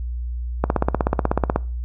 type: click train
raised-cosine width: 1 ms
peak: -3 dBFS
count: 16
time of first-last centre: 0.64-1.56 s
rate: 16.3 Hz
effects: noise-tail reverb RT60 0.4 s tail -23 dB re dry + added 60 Hz sine -24 dBFS peak until 1.84 s